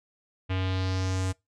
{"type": "tone with low-pass filter sweep", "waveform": "square", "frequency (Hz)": 93.7, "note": "F#2", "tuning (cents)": 22, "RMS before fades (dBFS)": -28, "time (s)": [0.49, 1.33], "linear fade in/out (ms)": 20, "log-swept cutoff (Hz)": [2800, 8400], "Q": 2.4, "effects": ["noise-tail reverb RT60 0.2 s tail -23 dB re dry"]}